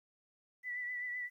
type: tone with vibrato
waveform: sine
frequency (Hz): 1973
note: B6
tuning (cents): -2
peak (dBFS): -37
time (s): 0.63-1.3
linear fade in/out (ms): 50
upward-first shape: triangle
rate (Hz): 7.8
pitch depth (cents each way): 35
effects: 12-bit